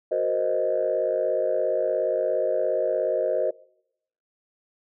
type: chord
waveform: sine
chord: C half-diminished seventh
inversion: second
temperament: equal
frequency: 370 / 466.2 / 523.3 / 622.3 Hz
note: Gb4 / Bb4 / C5 / Eb5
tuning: 0 / 0 / 0 / 0 cents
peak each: -30 / -28 / -25 / -24 dBFS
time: 0.11-3.51 s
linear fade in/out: 10 ms
effects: noise-tail reverb RT60 0.8 s tail -24 dB re dry + tanh soft clip ceiling -13 dBFS